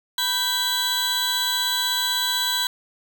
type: tone cluster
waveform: 40% pulse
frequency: 986 / 1553 / 3329 / 3960 Hz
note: B5 / G6 / G#7 / B7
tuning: -3 / -17 / +3 / +4 cents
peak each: -29 / -29 / -27 / -22 dBFS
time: 0.18-2.67 s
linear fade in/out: 2 ms
effects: none